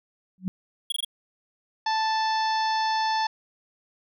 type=tone with exponential growth; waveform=sine; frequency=185.9 Hz; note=F#3; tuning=8 cents sharp; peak=-21 dBFS; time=0.38-0.48 s; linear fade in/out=0 ms; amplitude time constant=20 ms
type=tone bursts; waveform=square; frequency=3322 Hz; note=G#7; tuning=in tune; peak=-25 dBFS; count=4; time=0.9-1.048 s; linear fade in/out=5 ms; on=22 ms; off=20 ms
type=harmonic tone; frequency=880 Hz; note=A5; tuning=in tune; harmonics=1 / 2 / 3 / 4 / 5 / 6 / 7; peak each=-23 / -32 / -41 / -37 / -36 / -36 / -47 dBFS; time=1.86-3.27 s; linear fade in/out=5 ms
effects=none